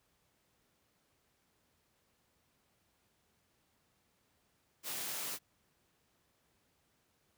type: high-pass noise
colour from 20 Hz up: white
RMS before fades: -40 dBFS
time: 4.83-5.39 s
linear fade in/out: 50 ms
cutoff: 120 Hz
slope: 24 dB/octave
effects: pink hiss -75 dBFS RMS until 7.37 s + high-pass 60 Hz 12 dB/octave